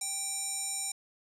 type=tone with band-pass filter; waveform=square; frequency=784 Hz; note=G5; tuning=in tune; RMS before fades=-35 dBFS; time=0.01-0.92 s; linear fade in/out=5 ms; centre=8000 Hz; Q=6.4; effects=none